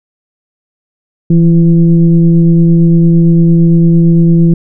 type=tone with frequency modulation; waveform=sine; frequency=166.6 Hz; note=E3; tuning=19 cents sharp; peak=-3 dBFS; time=1.3-4.54 s; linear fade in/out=5 ms; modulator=171 Hz; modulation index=0.61; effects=none